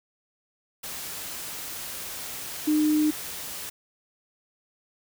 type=tone in noise; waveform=sine; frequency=304.4 Hz; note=D#4; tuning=38 cents flat; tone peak=-19 dBFS; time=2.67-3.11 s; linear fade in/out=10 ms; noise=white; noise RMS=-36 dBFS; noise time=0.83-3.7 s; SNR=+14 dB; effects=none